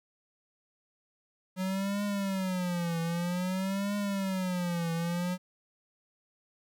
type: tone with vibrato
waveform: square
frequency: 184.3 Hz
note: F#3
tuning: 7 cents flat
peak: -30 dBFS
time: 1.56-5.38 s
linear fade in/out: 50 ms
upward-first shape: triangle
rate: 0.52 Hz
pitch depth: 190 cents each way
effects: 12-bit